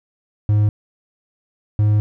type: tone pair in turn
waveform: triangle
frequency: 105 / 105.39 Hz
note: G#2 / G#2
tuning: +19 / +26 cents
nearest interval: unison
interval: 7 cents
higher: second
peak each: -10 dBFS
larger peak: neither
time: 0.49-0.69 / 1.79-2 s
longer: second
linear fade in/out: 0 ms
effects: none